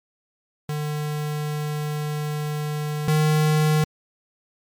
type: tone pair in turn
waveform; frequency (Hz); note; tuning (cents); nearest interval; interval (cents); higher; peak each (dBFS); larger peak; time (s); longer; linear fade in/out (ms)
square; 150 / 153.51; D3 / D#3; +37 / -23; unison; 40; second; -25 / -17; second; 0.69-3.08 / 3.08-3.84; first; 2
effects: MP3 96 kbps